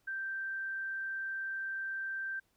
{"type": "tone", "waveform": "sine", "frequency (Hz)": 1567, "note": "G6", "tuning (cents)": -1, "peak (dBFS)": -35, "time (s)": [0.07, 2.4], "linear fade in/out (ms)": 10, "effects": ["pink hiss -75 dBFS RMS until 2.56 s"]}